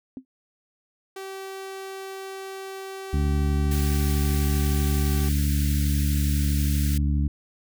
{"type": "tone with exponential decay", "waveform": "sine", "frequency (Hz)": 260.4, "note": "C4", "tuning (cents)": -8, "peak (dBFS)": -28, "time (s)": [0.17, 0.25], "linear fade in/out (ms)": 1, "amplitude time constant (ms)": 16}
{"type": "tone", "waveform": "sawtooth", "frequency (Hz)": 385.5, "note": "G4", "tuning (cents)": -29, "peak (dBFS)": -30, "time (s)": [1.16, 5.29], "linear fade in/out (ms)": 5}
{"type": "harmonic tone", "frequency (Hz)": 72.3, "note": "D2", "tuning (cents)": -27, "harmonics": [1, 2, 3, 4], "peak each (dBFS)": [-21, -27, -31, -33], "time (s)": [3.13, 7.28], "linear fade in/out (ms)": 5}
{"type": "band-stop noise", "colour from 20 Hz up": "white", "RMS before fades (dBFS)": -35, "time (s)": [3.71, 6.98], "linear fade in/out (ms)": 5, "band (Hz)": [520, 1400], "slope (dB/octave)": 96}
{"effects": []}